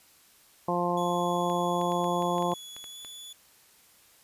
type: harmonic tone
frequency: 175.5 Hz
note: F3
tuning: 9 cents sharp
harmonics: 1 / 2 / 3 / 4 / 5 / 6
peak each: -32 / -32 / -32 / -32 / -32 / -32 dBFS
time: 0.68-2.54 s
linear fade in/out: 5 ms
type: tone with pitch glide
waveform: sawtooth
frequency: 3393 to 3444 Hz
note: G#7 to A7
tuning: +36 to -38 cents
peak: -39 dBFS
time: 0.97-3.33 s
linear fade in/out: 5 ms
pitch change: +26 cents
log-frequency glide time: 2.89-2.98 s
type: clicks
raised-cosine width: 0.3 ms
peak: -29 dBFS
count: 11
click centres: 1.499 / 1.814 / 1.92 / 2.043 / 2.223 / 2.382 / 2.424 / 2.518 / 2.765 / 2.842 / 3.048 s
effects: white hiss -59 dBFS RMS until 4.23 s + resampled to 32000 Hz